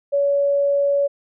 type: tone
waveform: sine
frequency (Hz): 565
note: C#5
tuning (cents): +33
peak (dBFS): -15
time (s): 0.12-1.08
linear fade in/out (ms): 20
effects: none

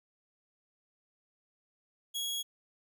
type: tone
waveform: sawtooth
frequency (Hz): 3322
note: G#7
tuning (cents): 0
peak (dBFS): -30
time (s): 2.14-2.43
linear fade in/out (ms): 20
effects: none

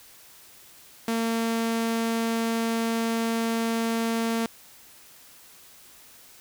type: tone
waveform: sawtooth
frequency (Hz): 228.1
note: A#3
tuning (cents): -37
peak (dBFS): -20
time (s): 1.08-4.46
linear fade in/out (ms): 2
effects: white hiss -51 dBFS RMS until 6.4 s

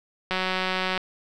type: click train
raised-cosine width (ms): 0.3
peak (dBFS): -10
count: 125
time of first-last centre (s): 0.31-0.977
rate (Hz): 186
effects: none

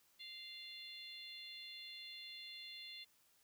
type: harmonic tone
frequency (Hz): 696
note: F5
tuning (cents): -6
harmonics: 3 / 4 / 5 / 6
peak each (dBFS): -57 / -57 / -53 / -54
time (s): 0.19-3.05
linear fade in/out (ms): 20
effects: white hiss -73 dBFS RMS until 3.43 s

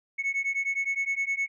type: beating tone pair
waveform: sine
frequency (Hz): 2200 / 2209.7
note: C#7 / C#7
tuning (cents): -14 / -6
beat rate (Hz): 9.7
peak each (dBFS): -27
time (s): 0.18-1.48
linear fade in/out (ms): 20
effects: tanh soft clip ceiling -23 dBFS

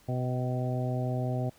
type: harmonic tone with a mistuned harmonic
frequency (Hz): 126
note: B2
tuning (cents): +35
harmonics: 1 / 2 / 3 / 4 / 5 / 6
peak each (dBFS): -29 / -36 / -40 / -41 / -37 / -41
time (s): 0.08-1.5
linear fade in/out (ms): 10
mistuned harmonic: 6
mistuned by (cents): +21
effects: pink hiss -60 dBFS RMS until 1.58 s

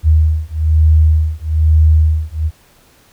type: beating tone pair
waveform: sine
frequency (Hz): 77.78 / 78.88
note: D#2 / D#2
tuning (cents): 0 / +24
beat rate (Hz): 1.1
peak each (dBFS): -11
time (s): 0.03-2.51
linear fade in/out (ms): 50
effects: pink hiss -49 dBFS RMS until 3.12 s

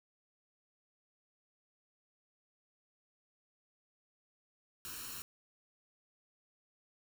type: noise with comb filter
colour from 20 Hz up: white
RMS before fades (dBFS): -45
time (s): 4.85-5.22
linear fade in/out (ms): 0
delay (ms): 0.72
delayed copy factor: +0.7
effects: none

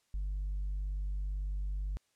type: tone with tanh clipping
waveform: triangle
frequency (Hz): 49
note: G1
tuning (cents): 0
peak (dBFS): -33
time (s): 0.14-1.97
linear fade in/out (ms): 0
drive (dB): 6
effects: white hiss -75 dBFS RMS until 2.15 s + low-pass 9000 Hz 12 dB/octave

